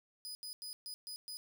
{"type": "tone bursts at uneven times", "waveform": "sawtooth", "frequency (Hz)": 4978, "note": "D#8", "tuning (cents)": 0, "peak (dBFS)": -40, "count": 6, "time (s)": [[0.25, 0.35], [0.43, 0.53], [0.62, 0.73], [0.86, 0.94], [1.07, 1.16], [1.28, 1.37]], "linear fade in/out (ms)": 0, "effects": []}